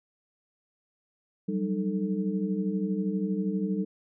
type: tone cluster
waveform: sine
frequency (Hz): 183.3 / 195.8 / 305.8 / 443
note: F#3 / G3 / D#4 / A4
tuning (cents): -16 / -2 / -30 / +12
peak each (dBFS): -33 / -28 / -34 / -36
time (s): 1.48-3.85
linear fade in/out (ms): 10
effects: none